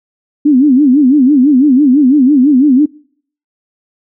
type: tone with vibrato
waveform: sine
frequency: 273.8 Hz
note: C#4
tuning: 21 cents flat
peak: -4 dBFS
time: 0.45-2.86 s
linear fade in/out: 10 ms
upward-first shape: sine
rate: 6 Hz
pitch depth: 180 cents each way
effects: noise-tail reverb RT60 0.6 s tail -26 dB re dry